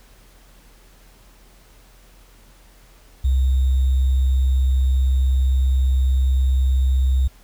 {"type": "tone with sample-and-hold", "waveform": "sine", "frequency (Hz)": 65.41, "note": "C2", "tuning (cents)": 0, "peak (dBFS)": -14, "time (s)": [3.24, 7.28], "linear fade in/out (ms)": 10, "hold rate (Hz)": 3675, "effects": ["added 42 Hz sine -48 dBFS peak until 7.43 s", "pink hiss -53 dBFS RMS until 7.43 s"]}